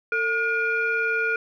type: tone cluster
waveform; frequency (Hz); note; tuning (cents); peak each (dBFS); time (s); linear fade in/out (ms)
sine; 449.5 / 1431 / 2394; A4 / F6 / D7; +37 / +42 / +33; -28 / -22 / -28; 0.12-1.36; 2
effects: tanh soft clip ceiling -12 dBFS